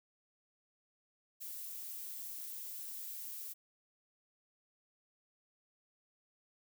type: noise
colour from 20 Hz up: violet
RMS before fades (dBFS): -45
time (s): 1.4-3.54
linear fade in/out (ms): 20
effects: none